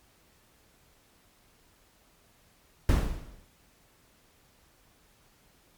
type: noise with exponential decay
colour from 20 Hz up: brown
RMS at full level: -18 dBFS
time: 2.89-3.45 s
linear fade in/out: 1 ms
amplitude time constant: 120 ms
effects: pink hiss -63 dBFS RMS until 5.77 s + MP3 96 kbps